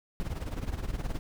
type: noise with tremolo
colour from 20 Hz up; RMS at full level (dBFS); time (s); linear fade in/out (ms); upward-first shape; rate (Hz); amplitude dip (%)
brown; -31; 0.2-1.19; 0; sine; 19; 75
effects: none